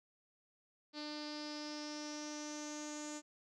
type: tone with low-pass filter sweep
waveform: sawtooth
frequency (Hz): 299.4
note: D4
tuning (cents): +33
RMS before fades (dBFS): -45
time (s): 0.93-3.22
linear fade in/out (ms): 50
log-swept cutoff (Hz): 4500 to 7000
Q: 6.9
effects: none